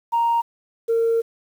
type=tone pair in turn; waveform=sine; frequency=932.3 / 458.3 Hz; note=A#5 / A#4; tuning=0 / -29 cents; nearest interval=octave; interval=1229 cents; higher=first; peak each=-15 / -15 dBFS; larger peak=neither; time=0.12-0.42 / 0.88-1.22 s; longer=second; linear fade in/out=20 ms; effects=tanh soft clip ceiling -13 dBFS + 8-bit